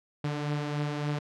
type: beating tone pair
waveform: sawtooth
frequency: 146.83 / 150.33 Hz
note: D3 / D3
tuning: 0 / +41 cents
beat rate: 3.5 Hz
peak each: -26 / -33 dBFS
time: 0.24-1.19 s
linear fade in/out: 5 ms
effects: low-pass 5000 Hz 12 dB/octave